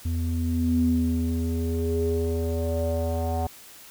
square tone with low-pass filter sweep, 82.41 Hz, E2, in tune, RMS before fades -25 dBFS, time 0.05-3.47 s, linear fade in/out 5 ms, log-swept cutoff 180 to 750 Hz, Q 6.3, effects white hiss -47 dBFS RMS until 3.9 s

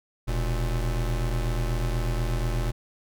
square tone pair together, 42.11 / 118.1 Hz, E1 / A#2, +38 / +23 cents, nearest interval octave + tritone, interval 1785 cents, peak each -26 / -30 dBFS, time 0.27-2.72 s, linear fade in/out 20 ms, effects none

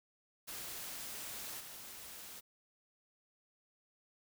white noise with level steps, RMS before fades -45 / -50 dBFS, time 0.47-2.41 s, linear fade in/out 20 ms, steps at 1.59 s, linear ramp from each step 20 ms, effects none

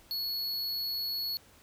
square tone, 4374 Hz, C#8, 24 cents flat, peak -32 dBFS, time 0.11-1.37 s, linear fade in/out 0 ms, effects pink hiss -59 dBFS RMS until 1.62 s

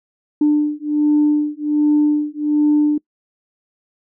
sine beating tone pair, 297.3 / 298.6 Hz, D4 / D4, +21 / +29 cents, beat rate 1.3 Hz, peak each -15 dBFS, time 0.41-2.98 s, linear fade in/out 5 ms, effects noise-tail reverb RT60 0.1 s tail -25 dB re dry + tanh soft clip ceiling -7 dBFS

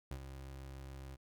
30% pulse tone with ADSR envelope, 67.1 Hz, C2, 44 cents sharp, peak -36 dBFS, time 0.11-1.17 s, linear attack 4 ms, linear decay 67 ms, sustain -8 dB, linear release 33 ms, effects none

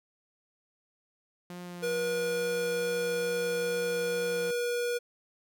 sawtooth tone with vibrato, 176.5 Hz, F3, 19 cents sharp, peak -36 dBFS, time 1.5-4.51 s, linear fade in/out 2 ms, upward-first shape triangle, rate 2.3 Hz, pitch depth 14 cents each way
square tone, 481.5 Hz, B4, 44 cents flat, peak -29 dBFS, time 1.82-4.99 s, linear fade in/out 20 ms
effects none

